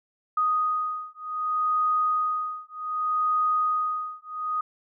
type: beating tone pair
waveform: sine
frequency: 1244.5 / 1245.15 Hz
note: D#6 / D#6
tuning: 0 / +1 cents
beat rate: 0.65 Hz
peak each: -26 dBFS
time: 0.37-4.61 s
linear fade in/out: 5 ms
effects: none

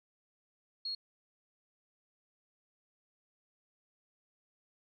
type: tone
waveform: sine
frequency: 4300 Hz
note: C8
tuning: 47 cents sharp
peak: -35 dBFS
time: 0.85-0.95 s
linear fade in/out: 5 ms
effects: none

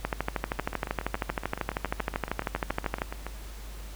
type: two click trains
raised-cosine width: 0.5 ms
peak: -12 / -19 dBFS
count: 39 / 20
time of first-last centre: 0.05-3.019 / 0.59-3.266 s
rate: 12.8 / 7.1 Hz
effects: added 50 Hz sine -39 dBFS peak until 3.95 s + pink hiss -48 dBFS RMS until 3.95 s

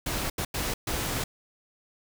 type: noise bursts at uneven times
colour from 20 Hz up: pink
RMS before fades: -30 dBFS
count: 4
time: 0.06-0.3 / 0.38-0.45 / 0.54-0.74 / 0.87-1.24 s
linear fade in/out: 5 ms
effects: none

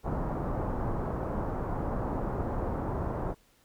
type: low-pass noise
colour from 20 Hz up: pink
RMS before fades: -32 dBFS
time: 0.03-3.35 s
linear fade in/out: 50 ms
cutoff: 1100 Hz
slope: 24 dB/octave
effects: pink hiss -65 dBFS RMS until 3.64 s

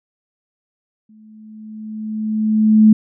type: tone with exponential growth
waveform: sine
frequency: 216.3 Hz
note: A3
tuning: 29 cents flat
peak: -4 dBFS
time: 1.09-2.93 s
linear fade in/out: 5 ms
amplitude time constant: 400 ms
effects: none

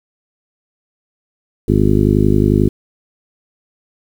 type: harmonic tone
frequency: 51.2 Hz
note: G#1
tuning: 24 cents flat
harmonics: 1 / 2 / 3 / 4 / 5 / 6 / 7 / 8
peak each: -18 / -16 / -18 / -17 / -17 / -22 / -17 / -22 dBFS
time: 1.68-2.69 s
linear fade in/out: 5 ms
effects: 7-bit

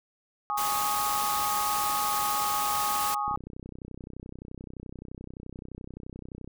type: chord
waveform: sine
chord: Ab suspended fourth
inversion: none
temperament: equal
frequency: 830.6 / 1108.7 / 1244.5 Hz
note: Ab5 / Db6 / Eb6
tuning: 0 / 0 / 0 cents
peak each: -30 / -33 / -31 dBFS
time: 0.5-3.36 s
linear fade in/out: 0 ms
type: noise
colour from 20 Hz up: white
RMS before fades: -32 dBFS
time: 0.57-3.15 s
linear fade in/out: 10 ms
type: click train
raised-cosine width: 3 ms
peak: -28 dBFS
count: 102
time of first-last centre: 3.28-6.476 s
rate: 31.6 Hz
effects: none

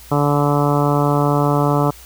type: harmonic tone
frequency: 144.9 Hz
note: D3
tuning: 23 cents flat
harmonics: 1 / 2 / 3 / 4 / 5 / 6 / 7 / 8 / 9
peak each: -17 / -20 / -22 / -23 / -24 / -25 / -25 / -26 / -27 dBFS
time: 0.11-1.91 s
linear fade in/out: 10 ms
effects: added 60 Hz sine -42 dBFS peak until 2.05 s + white hiss -42 dBFS RMS until 2.05 s

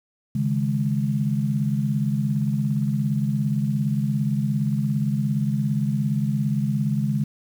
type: chord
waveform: sine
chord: C# suspended second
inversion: none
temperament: just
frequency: 138.59 / 155.92 / 207.9 Hz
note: C#3 / D#3 / G#3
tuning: 0 / +4 / +2 cents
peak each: -23 / -27 / -24 dBFS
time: 0.35-7.24 s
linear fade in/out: 5 ms
effects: 8-bit

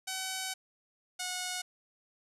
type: tone pair in turn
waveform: 5% pulse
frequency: 757 / 729.6 Hz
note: F#5 / F#5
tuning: +39 / -24 cents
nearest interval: minor second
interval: 63 cents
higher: first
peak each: -23 dBFS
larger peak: neither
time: 0.07-0.54 / 1.19-1.62 s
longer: first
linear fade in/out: 10 ms
effects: resampled to 32000 Hz

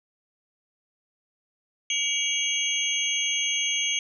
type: tone cluster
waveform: sine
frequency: 2277 / 2848 / 3294 / 6330 Hz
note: C#7 / F7 / G#7 / G8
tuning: +46 / +33 / -15 / +16 cents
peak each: -29 dBFS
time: 1.9-3.99 s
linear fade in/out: 2 ms
effects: none

